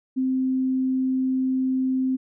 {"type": "tone", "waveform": "sine", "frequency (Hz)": 260.4, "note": "C4", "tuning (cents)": -8, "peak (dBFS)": -20, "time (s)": [0.16, 2.17], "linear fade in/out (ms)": 20, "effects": []}